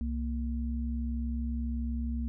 sine tone pair together, 65.41 / 233.1 Hz, C2 / A#3, 0 / 0 cents, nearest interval octave + minor seventh, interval 2200 cents, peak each -31 / -35 dBFS, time 0.01-2.28 s, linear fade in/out 0 ms, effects none

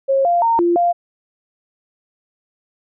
sine tone with pitch steps, 542 / 695 / 919 / 345.6 / 696 Hz, C#5 / F5 / A#5 / F4 / F5, -39 / -9 / -25 / -18 / -6 cents, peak -12 dBFS, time 0.08-0.93 s, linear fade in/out 20 ms, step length 170 ms, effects none

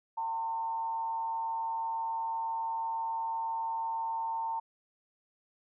sine tone with frequency modulation, 907 Hz, A#5, 48 cents flat, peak -31 dBFS, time 0.17-4.6 s, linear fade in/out 10 ms, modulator 146 Hz, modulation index 0.33, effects none

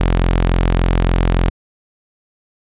sawtooth tone, 43.48 Hz, F1, 7 cents flat, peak -8 dBFS, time 0-1.5 s, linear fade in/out 10 ms, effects resampled to 8000 Hz

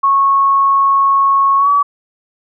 sine tone with pitch glide, 1100 to 1140.8 Hz, C#6 to C#6, -14 to +49 cents, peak -8 dBFS, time 0.03-1.83 s, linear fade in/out 10 ms, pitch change +63 cents, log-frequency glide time 1.58-1.69 s, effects none

